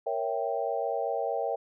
sine chord, A# diminished seventh, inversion none, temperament equal, 466.2 / 554.4 / 659.3 / 784 Hz, A#4 / C#5 / E5 / G5, 0 / 0 / 0 / 0 cents, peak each -33 dBFS, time 0.06-1.56 s, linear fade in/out 10 ms, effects none

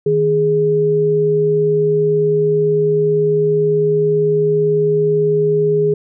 sine tone pair together, 155.56 / 415.3 Hz, D#3 / G#4, 0 / 0 cents, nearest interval octave + perfect fourth, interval 1700 cents, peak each -19 / -12 dBFS, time 0.06-5.94 s, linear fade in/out 5 ms, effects none

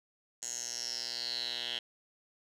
10% pulse tone with band-pass filter sweep, 120 Hz, B2, 49 cents flat, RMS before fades -38 dBFS, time 0.42-1.79 s, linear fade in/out 5 ms, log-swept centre 7000 to 3300 Hz, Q 7.4, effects none

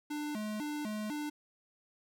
square tone with vibrato, 251.6 Hz, B3, 32 cents sharp, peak -36 dBFS, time 0.1-1.3 s, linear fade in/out 10 ms, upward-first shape square, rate 2 Hz, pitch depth 290 cents each way, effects none

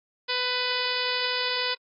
harmonic tone, 498.1 Hz, B4, 15 cents sharp, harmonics 1 / 2 / 3 / 4 / 5 / 6 / 7 / 8 / 9 / 10, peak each -34 / -34 / -34 / -34 / -34 / -34 / -34 / -34 / -34 / -34 dBFS, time 0.28-1.75 s, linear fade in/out 20 ms, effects AAC 32 kbps

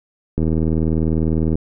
click train, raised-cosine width 3 ms, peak -7 dBFS, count 95, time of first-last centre 0.38-1.555 s, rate 80 Hz, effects none

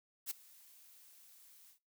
blue noise with ADSR envelope, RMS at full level -37 dBFS, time 0.26-1.79 s, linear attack 49 ms, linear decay 8 ms, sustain -24 dB, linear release 97 ms, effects noise-tail reverb RT60 0.3 s tail -22 dB re dry

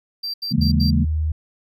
triangle tone bursts, 4702 Hz, D8, 1 cent sharp, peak -23 dBFS, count 4, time 0.23-0.907 s, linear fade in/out 10 ms, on 110 ms, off 79 ms
sine chord, A# half-diminished seventh, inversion first, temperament equal, 138.59 / 164.81 / 207.7 / 233.1 Hz, C#3 / E3 / G#3 / A#3, 0 / 0 / 0 / 0 cents, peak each -22 dBFS, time 0.51-1.05 s, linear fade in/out 10 ms
sine tone, 77.78 Hz, D#2, in tune, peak -18 dBFS, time 0.58-1.32 s, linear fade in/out 5 ms
effects none

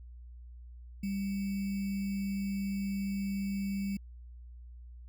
sine tone with sample-and-hold, 197.2 Hz, G3, 11 cents sharp, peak -31 dBFS, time 1.03-3.97 s, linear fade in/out 5 ms, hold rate 2450 Hz, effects added 60 Hz sine -46 dBFS peak until 5.08 s

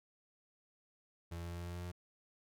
35% pulse tone with pitch steps, 84.9 / 85.39 / 85.89 / 86.38 / 86.88 / 87.39 / 87.89 / 88.4 Hz, F2 / F2 / F2 / F2 / F2 / F2 / F2 / F2, -48 / -38 / -28 / -18 / -8 / +2 / +12 / +22 cents, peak -40 dBFS, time 1.31-1.918 s, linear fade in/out 10 ms, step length 76 ms, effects none

